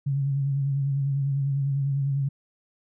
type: tone with vibrato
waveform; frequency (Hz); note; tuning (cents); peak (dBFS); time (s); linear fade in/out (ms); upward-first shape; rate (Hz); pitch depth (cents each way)
sine; 138.59; C#3; 0; -22; 0.06-2.29; 10; sine; 10; 39
effects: none